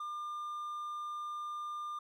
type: tone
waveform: triangle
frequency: 1200 Hz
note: D6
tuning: 37 cents sharp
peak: -36 dBFS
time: 0-1.99 s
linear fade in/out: 5 ms
effects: none